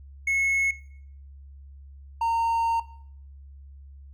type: tone pair in turn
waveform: triangle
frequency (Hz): 2185 / 918.7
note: C#7 / A#5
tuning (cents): -26 / -25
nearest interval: octave + minor third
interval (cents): 1499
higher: first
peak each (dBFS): -20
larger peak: neither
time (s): 0.27-0.71 / 2.21-2.8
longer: second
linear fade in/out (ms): 5
effects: noise-tail reverb RT60 0.6 s tail -17 dB re dry + added 69 Hz sine -43 dBFS peak until 4.13 s